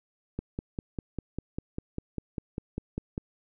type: click train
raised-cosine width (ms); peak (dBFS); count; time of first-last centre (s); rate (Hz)
3; -19; 15; 0.39-3.179; 5.02
effects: none